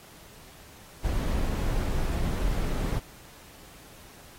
brown noise, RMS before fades -27 dBFS, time 1.03-3 s, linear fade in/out 20 ms, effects pink hiss -51 dBFS RMS until 4.38 s + AAC 48 kbps

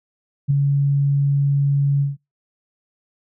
sine tone with ADSR envelope, 140.8 Hz, C#3, 27 cents sharp, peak -11 dBFS, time 0.48-2.17 s, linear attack 26 ms, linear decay 6 ms, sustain -3 dB, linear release 160 ms, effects noise-tail reverb RT60 0.2 s tail -25 dB re dry

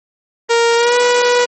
sawtooth tone with pitch glide, 466.2 to 487.7 Hz, A#4 to B4, 0 to -22 cents, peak -6 dBFS, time 0.49-1.46 s, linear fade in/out 20 ms, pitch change +78 cents, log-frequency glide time 0.76-0.96 s, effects MP3 32 kbps

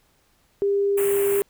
sine tone, 400.3 Hz, G4, 36 cents sharp, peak -18 dBFS, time 0.62-1.42 s, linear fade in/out 0 ms
white band-stop noise, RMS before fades -30 dBFS, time 0.97-1.42 s, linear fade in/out 10 ms, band 2800 to 7900 Hz, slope 48 dB/octave
effects pink hiss -63 dBFS RMS until 1.49 s

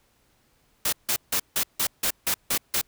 white noise bursts, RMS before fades -24 dBFS, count 9, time 0.85-2.814 s, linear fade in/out 5 ms, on 76 ms, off 160 ms, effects pink hiss -65 dBFS RMS until 2.87 s

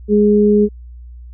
sine tone pair together, 208 / 416 Hz, G#3 / G#4, +3 / +3 cents, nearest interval octave, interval 1200 cents, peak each -11 dBFS, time 0.08-0.69 s, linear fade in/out 50 ms, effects added 60 Hz sine -32 dBFS peak until 1.33 s

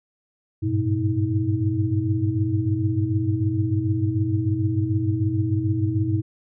sine tone cluster, 98.1 / 104.8 / 120.9 / 318.6 Hz, G2 / G#2 / B2 / D#4, +2 / +16 / -36 / +41 cents, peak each -25 dBFS, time 0.62-6.22 s, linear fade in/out 20 ms, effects none

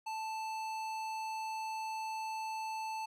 sine tone with tanh clipping, 880 Hz, A5, in tune, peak -39 dBFS, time 0.06-3.06 s, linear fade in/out 10 ms, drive 18 dB, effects none

